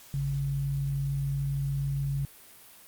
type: tone pair together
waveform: sine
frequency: 52.19 / 139.1 Hz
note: G#1 / C#3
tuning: +9 / +6 cents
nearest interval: octave + perfect fourth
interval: 1697 cents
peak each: -37 / -27 dBFS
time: 0.14-2.25 s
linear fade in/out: 0 ms
effects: white hiss -52 dBFS RMS until 2.87 s + Opus 48 kbps